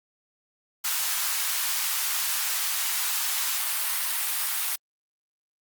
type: high-pass noise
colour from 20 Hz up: white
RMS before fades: -27 dBFS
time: 0.84-4.76 s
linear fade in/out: 10 ms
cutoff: 850 Hz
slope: 24 dB/octave
effects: Opus 48 kbps